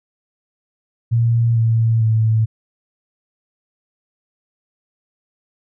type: tone with pitch steps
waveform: sine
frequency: 116.54 / 113.68 / 110.89 Hz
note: A#2 / A#2 / A2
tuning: 0 / -43 / +14 cents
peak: -12 dBFS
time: 1.11-2.46 s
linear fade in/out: 20 ms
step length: 450 ms
effects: none